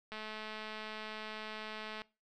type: click train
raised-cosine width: 0.3 ms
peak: -28 dBFS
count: 411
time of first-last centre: 0.12-2.018 s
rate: 216 Hz
effects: noise-tail reverb RT60 0.3 s tail -22 dB re dry